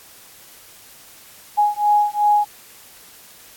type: beating tone pair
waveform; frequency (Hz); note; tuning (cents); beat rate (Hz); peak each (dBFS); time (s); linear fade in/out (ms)
sine; 830.6 / 833.3; G#5 / G#5; 0 / +6; 2.7; -17; 1.57-2.45; 20
effects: white hiss -45 dBFS RMS until 3.56 s + AAC 64 kbps